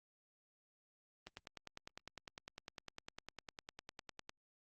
click train, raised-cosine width 0.2 ms, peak -30 dBFS, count 31, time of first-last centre 1.27-4.294 s, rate 9.92 Hz, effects Opus 32 kbps

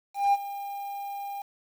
triangle tone with ADSR envelope, 802 Hz, G5, 39 cents sharp, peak -15 dBFS, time 0.14-1.42 s, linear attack 190 ms, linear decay 35 ms, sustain -16 dB, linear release 4 ms, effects tanh soft clip ceiling -11 dBFS + 8-bit

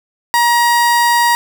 30% pulse tone, 950 Hz, A#5, 33 cents sharp, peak -7 dBFS, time 0.34-1.35 s, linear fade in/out 0 ms, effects none

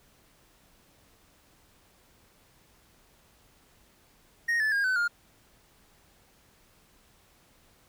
triangle tone with pitch steps, 1864.7 / 1739.8 / 1623.3 / 1514.6 / 1413.2 Hz, A#6 / A6 / G#6 / F#6 / F6, 0 / -20 / -40 / +40 / +20 cents, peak -22 dBFS, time 4.48-5.08 s, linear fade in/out 10 ms, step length 120 ms, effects pink hiss -62 dBFS RMS until 7.88 s

